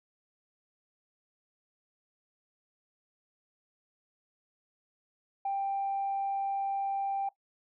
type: tone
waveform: sine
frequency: 788 Hz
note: G5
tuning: 9 cents sharp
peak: -28 dBFS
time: 5.45-7.29 s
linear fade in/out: 5 ms
effects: noise-tail reverb RT60 0.1 s tail -18 dB re dry + tanh soft clip ceiling -25 dBFS